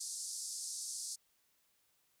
white band-pass noise, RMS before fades -43 dBFS, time 0-1.16 s, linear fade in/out 10 ms, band 4600 to 9900 Hz, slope 48 dB/octave, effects white hiss -75 dBFS RMS until 2.2 s

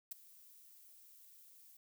violet noise with ADSR envelope, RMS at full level -40 dBFS, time 0.11-1.77 s, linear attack 8 ms, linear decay 12 ms, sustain -21 dB, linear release 4 ms, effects none

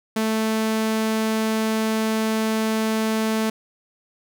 sawtooth tone, 220 Hz, A3, in tune, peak -16 dBFS, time 0.16-3.5 s, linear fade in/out 5 ms, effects none

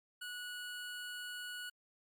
25% pulse tone, 1465 Hz, F#6, 18 cents flat, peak -39 dBFS, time 0.21-1.7 s, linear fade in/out 10 ms, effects Opus 48 kbps

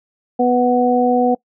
harmonic tone, 246.9 Hz, B3, in tune, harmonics 1 / 2 / 3, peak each -16 / -16 / -16 dBFS, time 0.39-1.35 s, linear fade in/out 10 ms, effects noise-tail reverb RT60 0.1 s tail -23 dB re dry

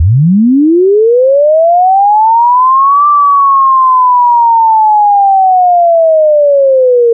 sine linear two-way sweep, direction up then down, 71.6 to 1178 to 459 Hz, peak -3 dBFS, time 0-7.13 s, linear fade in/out 5 ms, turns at 3.07 s, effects none

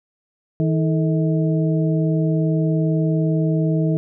harmonic tone with a mistuned harmonic, 159.6 Hz, D#3, 44 cents sharp, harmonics 1 / 2 / 3 / 4, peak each -17 / -23 / -27 / -29 dBFS, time 0.6-3.97 s, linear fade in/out 0 ms, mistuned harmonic 3, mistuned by -140 cents, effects none

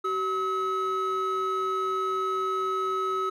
triangle tone pair together, 380.6 / 1284.6 Hz, F#4 / E6, +49 / -45 cents, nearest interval octave + major sixth, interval 2106 cents, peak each -27 / -24 dBFS, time 0.04-3.3 s, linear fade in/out 10 ms, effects tanh soft clip ceiling -19 dBFS

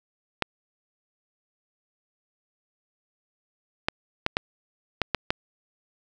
clicks, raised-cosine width 0.3 ms, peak -6 dBFS, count 7, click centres 0.423 / 3.885 / 4.264 / 4.369 / 5.017 / 5.147 / 5.305 s, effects none

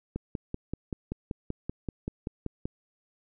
click train, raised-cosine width 3 ms, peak -19 dBFS, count 14, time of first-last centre 0.16-2.655 s, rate 5.21 Hz, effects none

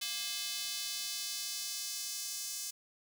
square tone with high-pass filter sweep, 234.1 Hz, A#3, 8 cents sharp, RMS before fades -39 dBFS, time 0.01-2.71 s, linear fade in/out 10 ms, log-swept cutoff 3600 to 6100 Hz, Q 1.6, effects 10-bit

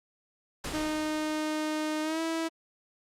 pink noise with exponential decay, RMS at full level -34 dBFS, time 0.64-1.7 s, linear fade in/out 5 ms, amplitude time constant 230 ms
sawtooth tone with pitch glide, 308.1 to 326.4 Hz, D#4 to E4, -17 to -17 cents, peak -25 dBFS, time 0.73-2.49 s, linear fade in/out 20 ms, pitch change +100 cents, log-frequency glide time 2.02-2.21 s
effects low-pass 10000 Hz 12 dB/octave + Opus 48 kbps

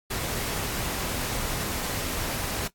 pink noise, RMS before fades -30 dBFS, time 0.1-2.68 s, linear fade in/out 10 ms, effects noise-tail reverb RT60 0.1 s tail -17 dB re dry + AAC 64 kbps

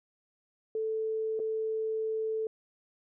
sine tone with dropouts, 440 Hz, A4, in tune, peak -29 dBFS, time 0.75-2.47 s, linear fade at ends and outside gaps 2 ms, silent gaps 1.393-1.399 s, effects none

